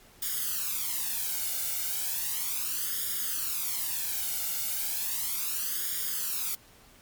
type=noise with flanger; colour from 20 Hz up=blue; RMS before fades=-31 dBFS; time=0.22-6.55 s; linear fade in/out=5 ms; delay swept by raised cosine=0.58 to 1.4 ms; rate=0.35 Hz; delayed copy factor=+0.95; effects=pink hiss -56 dBFS RMS until 7.01 s + MP3 96 kbps